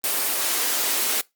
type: high-pass noise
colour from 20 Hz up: white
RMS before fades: -23 dBFS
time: 0.04-1.21 s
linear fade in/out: 0 ms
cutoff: 260 Hz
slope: 24 dB/octave
effects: noise-tail reverb RT60 0.2 s tail -23 dB re dry + Opus 24 kbps